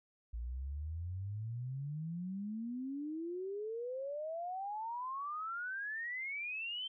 sine exponential sweep, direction up, 55.8 to 3136 Hz, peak -38 dBFS, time 0.33-6.88 s, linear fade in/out 10 ms, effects none

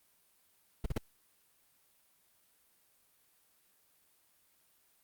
brown noise bursts, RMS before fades -30 dBFS, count 3, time 0.84-0.98 s, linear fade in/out 5 ms, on 20 ms, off 40 ms, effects white hiss -70 dBFS RMS until 5.03 s + Opus 32 kbps

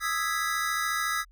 square chord, E major seventh, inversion third, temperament equal, 1244.5 / 1318.5 / 1661.2 / 1975.5 Hz, D#6 / E6 / G#6 / B6, 0 / 0 / 0 / 0 cents, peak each -33 dBFS, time 0-1.25 s, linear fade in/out 50 ms, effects added 41 Hz sine -53 dBFS peak until 1.31 s

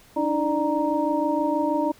sine tone cluster, 289.7 / 316 / 595 / 934 Hz, D4 / D#4 / D5 / A#5, -24 / +27 / +22 / +3 cents, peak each -26 dBFS, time 0.16-1.92 s, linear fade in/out 10 ms, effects pink hiss -53 dBFS RMS until 1.99 s

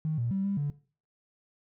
triangle tone with pitch steps, 156.3 / 118.3 / 193.8 / 198.9 / 144.4 Hz, D#3 / A#2 / G3 / G3 / D3, +8 / +26 / -20 / +25 / -29 cents, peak -23 dBFS, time 0.05-0.7 s, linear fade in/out 0 ms, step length 130 ms, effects noise-tail reverb RT60 0.4 s tail -22 dB re dry + tanh soft clip ceiling -25 dBFS

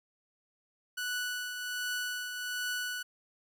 sawtooth tone with tremolo, 1480 Hz, F#6, in tune, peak -28 dBFS, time 0.97-3.03 s, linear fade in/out 10 ms, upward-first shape triangle, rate 1.3 Hz, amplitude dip 50%, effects none

